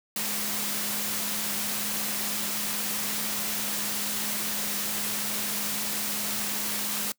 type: tone in noise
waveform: sine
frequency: 207.7 Hz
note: G#3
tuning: in tune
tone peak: -40 dBFS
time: 0.16-7.12 s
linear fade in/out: 2 ms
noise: white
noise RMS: -30 dBFS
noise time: 0.16-7.12 s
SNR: -13 dB
effects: noise-tail reverb RT60 0.1 s tail -23 dB re dry + high-pass 100 Hz 12 dB/octave